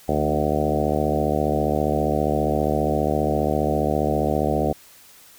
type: harmonic tone with a mistuned harmonic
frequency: 74.9 Hz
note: D2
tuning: 35 cents sharp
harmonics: 1 / 2 / 3 / 4 / 5 / 6 / 7 / 8 / 9 / 10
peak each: -28 / -28 / -28 / -28 / -28 / -28 / -28 / -28 / -28 / -28 dBFS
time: 0.08-4.73 s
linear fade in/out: 10 ms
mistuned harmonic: 3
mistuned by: -18 cents
effects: white hiss -49 dBFS RMS until 5.38 s